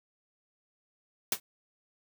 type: noise with exponential decay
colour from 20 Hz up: white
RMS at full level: -23 dBFS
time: 1.32-1.4 s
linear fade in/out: 2 ms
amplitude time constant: 17 ms
effects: none